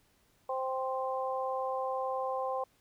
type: harmonic tone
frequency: 261.6 Hz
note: C4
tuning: in tune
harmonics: 2 / 3 / 4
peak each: -34 / -36 / -37 dBFS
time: 0.49-2.64 s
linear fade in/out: 5 ms
effects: pink hiss -69 dBFS RMS until 2.8 s